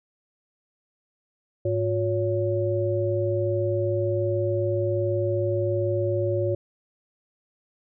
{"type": "tone cluster", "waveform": "sine", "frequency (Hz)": [105.6, 358.3, 563], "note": ["G#2", "F4", "C#5"], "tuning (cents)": [29, 44, 27], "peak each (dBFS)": -26, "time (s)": [1.65, 6.55], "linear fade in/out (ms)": 5, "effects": []}